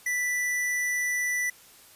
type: tone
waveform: square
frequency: 1976 Hz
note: B6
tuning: in tune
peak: -26 dBFS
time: 0.06-1.5 s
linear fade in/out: 5 ms
effects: white hiss -53 dBFS RMS until 1.95 s + resampled to 32000 Hz